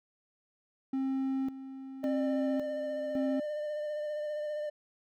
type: tone with tremolo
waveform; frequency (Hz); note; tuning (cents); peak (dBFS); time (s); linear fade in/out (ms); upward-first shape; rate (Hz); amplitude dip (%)
triangle; 266.6; C4; +33; -27; 0.93-3.4; 5; square; 0.9; 75
type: tone with vibrato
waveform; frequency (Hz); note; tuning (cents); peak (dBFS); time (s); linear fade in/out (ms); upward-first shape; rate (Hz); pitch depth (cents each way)
triangle; 600; D5; +37; -31; 2.03-4.7; 10; sine; 15; 22
effects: none